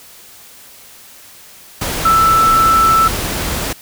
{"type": "tone in noise", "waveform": "sine", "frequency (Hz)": 1324, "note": "E6", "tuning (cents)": 7, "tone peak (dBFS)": -8, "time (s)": [2.05, 3.08], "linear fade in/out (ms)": 5, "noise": "pink", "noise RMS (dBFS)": -20, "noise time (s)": [1.81, 3.73], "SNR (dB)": 9, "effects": ["white hiss -40 dBFS RMS until 3.81 s"]}